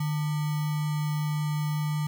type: tone with sample-and-hold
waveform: sine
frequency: 150.9 Hz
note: D3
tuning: 47 cents sharp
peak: -25 dBFS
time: 0-2.07 s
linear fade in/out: 5 ms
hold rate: 1050 Hz
effects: none